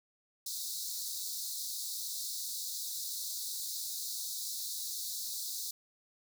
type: high-pass noise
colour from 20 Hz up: pink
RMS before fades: -39 dBFS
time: 0.46-5.71 s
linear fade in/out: 5 ms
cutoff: 3800 Hz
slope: 96 dB/octave
effects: none